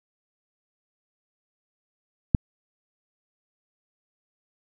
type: click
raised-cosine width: 5 ms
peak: -4 dBFS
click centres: 2.348 s
effects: none